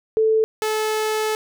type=tone pair in turn; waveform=sine / sawtooth; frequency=440 / 432.9 Hz; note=A4 / A4; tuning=0 / -28 cents; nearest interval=unison; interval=28 cents; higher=first; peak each=-14 / -16 dBFS; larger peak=first; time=0.17-0.44 / 0.62-1.35 s; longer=second; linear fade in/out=0 ms; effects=none